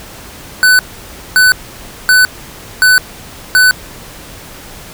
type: tone bursts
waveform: square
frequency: 1500 Hz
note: F#6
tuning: 23 cents sharp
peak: -5 dBFS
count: 5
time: 0.63-3.71 s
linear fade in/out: 0 ms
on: 160 ms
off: 570 ms
effects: pink hiss -32 dBFS RMS until 4.93 s